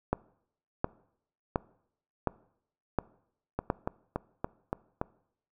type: two click trains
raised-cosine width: 1 ms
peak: -12 / -16 dBFS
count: 6 / 6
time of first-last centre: 0.13-3.701 / 3.59-5.015 s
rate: 1.4 / 3.51 Hz
effects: noise-tail reverb RT60 0.7 s tail -22 dB re dry